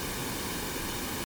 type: noise with comb filter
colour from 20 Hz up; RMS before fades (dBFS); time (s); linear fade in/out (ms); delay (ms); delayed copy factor
pink; -34; 0-1.24; 0; 1.5; -0.5
effects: MP3 96 kbps